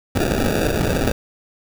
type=noise with sample-and-hold; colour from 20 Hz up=white; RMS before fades=-19 dBFS; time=0.15-1.12 s; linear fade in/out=5 ms; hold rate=1050 Hz; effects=none